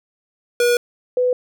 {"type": "tone pair in turn", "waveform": ["square", "sine"], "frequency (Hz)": [482.3, 499], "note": ["B4", "B4"], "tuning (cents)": [-41, 18], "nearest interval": "minor second", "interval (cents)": 59, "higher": "second", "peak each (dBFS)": -14, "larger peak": "neither", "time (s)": [[0.6, 0.77], [1.17, 1.33]], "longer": "first", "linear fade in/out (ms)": 2, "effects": []}